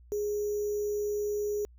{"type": "tone with sample-and-hold", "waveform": "sine", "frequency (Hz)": 415.3, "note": "G#4", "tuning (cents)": 0, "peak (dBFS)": -28, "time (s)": [0.12, 1.65], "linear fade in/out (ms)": 0, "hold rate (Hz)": 6300, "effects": ["added 60 Hz sine -52 dBFS peak until 1.78 s"]}